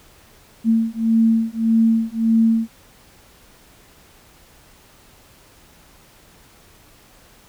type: beating tone pair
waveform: sine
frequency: 224.9 / 226.6 Hz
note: A3 / A#3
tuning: +38 / -49 cents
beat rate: 1.7 Hz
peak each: -17 dBFS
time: 0.64-2.68 s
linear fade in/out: 50 ms
effects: pink hiss -50 dBFS RMS until 7.48 s